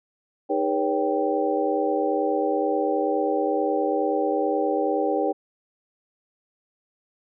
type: tone cluster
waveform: sine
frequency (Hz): 310.1 / 405.4 / 487.6 / 557 / 782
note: D#4 / G#4 / B4 / C#5 / G5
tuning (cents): -6 / -42 / -22 / +8 / -4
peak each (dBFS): -27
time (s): 0.49-5.33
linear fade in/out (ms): 20
effects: none